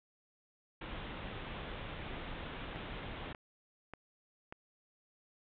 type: low-pass noise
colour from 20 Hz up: pink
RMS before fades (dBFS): -44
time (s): 0.81-3.33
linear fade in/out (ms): 5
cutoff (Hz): 3700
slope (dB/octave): 96
type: click train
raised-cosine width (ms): 0.5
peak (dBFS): -30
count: 4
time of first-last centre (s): 2.76-4.525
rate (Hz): 1.7
effects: none

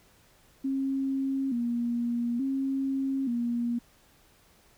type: tone with vibrato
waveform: sine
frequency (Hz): 253.2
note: B3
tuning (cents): +43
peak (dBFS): -26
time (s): 0.64-3.79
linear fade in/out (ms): 10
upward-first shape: square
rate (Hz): 0.57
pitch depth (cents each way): 110
effects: pink hiss -61 dBFS RMS until 4.77 s

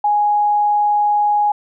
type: tone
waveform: sine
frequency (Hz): 830.6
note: G#5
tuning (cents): 0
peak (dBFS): -12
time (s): 0.04-1.52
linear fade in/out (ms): 5
effects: none

